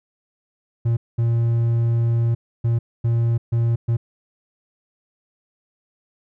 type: tone bursts at uneven times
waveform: triangle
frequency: 116.54 Hz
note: A#2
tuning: in tune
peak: -14 dBFS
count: 6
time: 0.85-0.97 / 1.18-2.35 / 2.64-2.79 / 3.04-3.38 / 3.52-3.76 / 3.88-3.97 s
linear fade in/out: 10 ms
effects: none